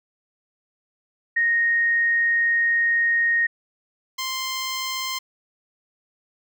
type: tone pair in turn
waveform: sine / 10% pulse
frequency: 1862 / 1047.1 Hz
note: A#6 / C6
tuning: -2 / +1 cents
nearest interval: minor seventh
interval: 997 cents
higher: first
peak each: -17 dBFS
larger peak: neither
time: 1.36-3.47 / 4.18-5.19 s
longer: first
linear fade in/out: 10 ms
effects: none

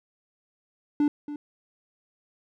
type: tone with echo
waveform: triangle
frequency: 293.7 Hz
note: D4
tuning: in tune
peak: -17 dBFS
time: 1-1.08 s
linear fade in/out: 2 ms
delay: 280 ms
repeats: 1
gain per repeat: -13 dB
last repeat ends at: 1.36 s
effects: none

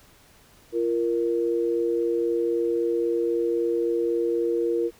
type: tone pair together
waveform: sine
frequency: 343.8 / 467.6 Hz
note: F4 / A#4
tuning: -27 / +5 cents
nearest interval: perfect fourth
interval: 532 cents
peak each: -24 dBFS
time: 0.72-4.91 s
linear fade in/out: 50 ms
effects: pink hiss -55 dBFS RMS until 4.99 s

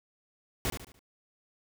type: noise with echo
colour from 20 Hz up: pink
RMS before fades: -30 dBFS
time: 0.65-0.7 s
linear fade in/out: 0 ms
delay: 73 ms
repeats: 4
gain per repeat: -8 dB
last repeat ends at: 0.992 s
effects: none

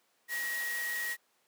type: tone in noise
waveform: sine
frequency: 1900 Hz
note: A#6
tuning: 33 cents sharp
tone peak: -33 dBFS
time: 0.28-1.17 s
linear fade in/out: 50 ms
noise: white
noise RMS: -41 dBFS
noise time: 0.28-1.17 s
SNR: +5 dB
effects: pink hiss -71 dBFS RMS until 1.47 s + high-pass 400 Hz 12 dB/octave

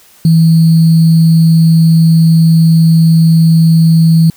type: tone with sample-and-hold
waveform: sine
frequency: 163.2 Hz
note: E3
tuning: 17 cents flat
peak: -3 dBFS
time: 0.25-4.3 s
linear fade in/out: 2 ms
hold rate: 4410 Hz
effects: white hiss -43 dBFS RMS until 4.36 s

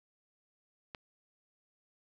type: click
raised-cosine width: 0.3 ms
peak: -26 dBFS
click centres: 0.948 s
effects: none

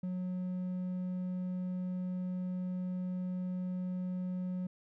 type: tone with hard clipping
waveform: sine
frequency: 182.4 Hz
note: F#3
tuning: 24 cents flat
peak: -35 dBFS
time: 0.03-4.67 s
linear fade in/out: 5 ms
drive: 3 dB
effects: none

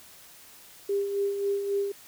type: tone with tremolo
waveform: sine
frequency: 400 Hz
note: G4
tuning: 35 cents sharp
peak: -23 dBFS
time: 0.89-1.92 s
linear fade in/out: 5 ms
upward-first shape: sine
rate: 3.7 Hz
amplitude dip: 50%
effects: white hiss -51 dBFS RMS until 2.07 s

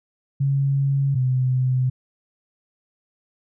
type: tone pair in turn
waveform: sine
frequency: 138.2 / 128.33 Hz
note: C#3 / C3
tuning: -5 / -33 cents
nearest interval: minor second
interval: 128 cents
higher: first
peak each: -17 dBFS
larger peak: neither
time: 0.4-1.15 / 1.15-1.9 s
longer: neither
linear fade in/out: 10 ms
effects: none

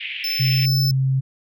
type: band-pass noise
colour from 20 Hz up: white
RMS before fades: -30 dBFS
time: 0-0.66 s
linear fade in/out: 10 ms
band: 2100 to 3000 Hz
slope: 48 dB/octave
type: tone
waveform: square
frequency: 5274 Hz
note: E8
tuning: in tune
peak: -22 dBFS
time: 0.24-0.91 s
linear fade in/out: 2 ms
type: tone with pitch glide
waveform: sine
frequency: 130.3 to 133.11 Hz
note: C3 to C3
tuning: -7 to +30 cents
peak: -16 dBFS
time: 0.39-1.21 s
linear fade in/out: 20 ms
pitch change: +37 cents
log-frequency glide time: 0.52-0.89 s
effects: none

